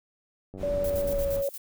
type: click train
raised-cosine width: 2 ms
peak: -28 dBFS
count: 58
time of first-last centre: 0.54-1.139 s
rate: 95.2 Hz
type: noise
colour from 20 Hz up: brown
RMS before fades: -35 dBFS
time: 0.57-1.44 s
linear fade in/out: 50 ms
type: tone with pitch glide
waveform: sine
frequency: 575 to 557.3 Hz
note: D5 to C#5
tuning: -37 to +9 cents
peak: -25 dBFS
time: 0.63-1.49 s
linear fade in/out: 2 ms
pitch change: -54 cents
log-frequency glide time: 0.77-1.33 s
type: noise with tremolo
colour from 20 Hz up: violet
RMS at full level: -38 dBFS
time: 0.84-1.58 s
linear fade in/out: 5 ms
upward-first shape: square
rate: 8.6 Hz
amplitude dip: 70%
effects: none